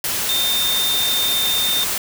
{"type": "tone in noise", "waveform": "sine", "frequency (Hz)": 3628, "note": "A#7", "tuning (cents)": -48, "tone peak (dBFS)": -18, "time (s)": [0.29, 1.84], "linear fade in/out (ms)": 2, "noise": "white", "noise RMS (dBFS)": -22, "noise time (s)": [0.04, 1.98], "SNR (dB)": 1, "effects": []}